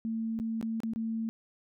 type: tone with dropouts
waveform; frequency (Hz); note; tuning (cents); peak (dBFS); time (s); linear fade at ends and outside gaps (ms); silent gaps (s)
sine; 224.8; A3; +37; -30; 0.05-1.29; 0; 0.39-0.399 / 0.612-0.627 / 0.803-0.834 / 0.935-0.96
effects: none